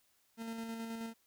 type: tone with tremolo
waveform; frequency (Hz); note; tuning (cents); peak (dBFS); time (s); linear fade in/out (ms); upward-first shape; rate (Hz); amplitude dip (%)
40% pulse; 227.2; A#3; -44; -38; 0.37-1.14; 50; square; 9.4; 30
effects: white hiss -73 dBFS RMS until 1.26 s